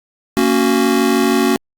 square chord, F# major, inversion first, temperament just, 231.2 / 277.5 / 370 Hz, A#3 / C#4 / F#4, -14 / +2 / 0 cents, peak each -17 dBFS, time 0.37-1.56 s, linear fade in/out 0 ms, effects Opus 48 kbps

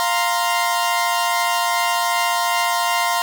sawtooth chord, F suspended fourth, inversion none, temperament equal, 698.5 / 932.3 / 1046.5 Hz, F5 / Bb5 / C6, 0 / 0 / 0 cents, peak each -18 dBFS, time 0-3.22 s, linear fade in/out 0 ms, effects 7-bit

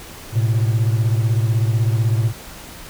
triangle beating tone pair, 110 / 126 Hz, A2 / B2, 0 / +35 cents, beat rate 16 Hz, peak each -13 / -18 dBFS, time 0.32-2.33 s, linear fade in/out 50 ms, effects tanh soft clip ceiling -7 dBFS + pink hiss -37 dBFS RMS until 2.89 s

